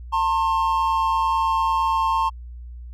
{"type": "tone pair together", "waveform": "triangle", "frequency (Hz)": [899, 1067.9], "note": ["A5", "C6"], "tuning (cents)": [37, 35], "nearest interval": "minor third", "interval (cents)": 298, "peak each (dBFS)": [-19, -19], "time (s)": [0.12, 2.3], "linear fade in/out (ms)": 20, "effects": ["added 60 Hz sine -34 dBFS peak until 2.93 s"]}